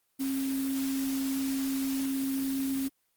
sine tone in noise, 269.4 Hz, C#4, 49 cents flat, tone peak -28 dBFS, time 0.19-2.89 s, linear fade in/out 20 ms, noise white, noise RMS -40 dBFS, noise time 0.19-2.89 s, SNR +9 dB, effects white hiss -74 dBFS RMS until 3.16 s + Opus 24 kbps

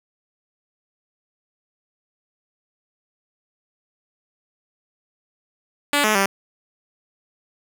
5% pulse tone with pitch steps, 288.7 / 214.5 / 196.1 Hz, D4 / A3 / G3, -30 / -44 / +1 cents, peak -5 dBFS, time 5.93-6.26 s, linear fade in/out 2 ms, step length 110 ms, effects none

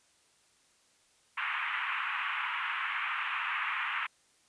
pink band-pass noise, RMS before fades -34 dBFS, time 1.37-4.07 s, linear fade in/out 10 ms, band 1000 to 2800 Hz, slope 48 dB/octave, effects white hiss -67 dBFS RMS until 4.48 s + resampled to 22050 Hz

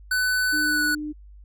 square tone with pitch glide, 1500 to 1476.8 Hz, F#6 to F#6, +23 to -4 cents, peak -21 dBFS, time 0.11-0.95 s, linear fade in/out 5 ms, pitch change -27 cents, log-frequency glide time 0.61-0.83 s
sine tone, 301 Hz, D4, 43 cents sharp, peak -28 dBFS, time 0.52-1.13 s, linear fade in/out 20 ms
effects added 50 Hz sine -43 dBFS peak until 1.44 s

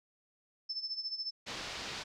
sine tone with tremolo, 5274 Hz, E8, in tune, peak -33 dBFS, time 0.69-1.31 s, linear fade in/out 10 ms, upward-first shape sine, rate 14 Hz, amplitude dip 75%
white low-pass noise, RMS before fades -42 dBFS, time 1.46-2.04 s, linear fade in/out 20 ms, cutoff 5200 Hz, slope 24 dB/octave
effects none

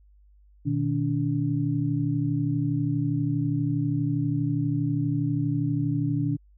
sine tone cluster, 121.8 / 154.2 / 287.4 Hz, B2 / D#3 / D4, -24 / -15 / -37 cents, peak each -27 dBFS, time 0.65-6.37 s, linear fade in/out 20 ms, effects added 50 Hz sine -53 dBFS peak until 6.57 s

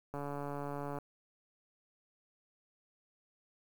click train, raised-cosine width 1 ms, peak -27 dBFS, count 122, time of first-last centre 0.14-0.986 s, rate 143 Hz, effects 9-bit

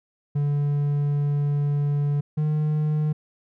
triangle tone pair in turn, 144.6 / 152.2 Hz, D3 / D#3, -27 / -38 cents, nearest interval minor second, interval 89 cents, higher second, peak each -18 dBFS, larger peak neither, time 0.35-2.21 / 2.37-3.13 s, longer first, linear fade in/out 10 ms, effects none

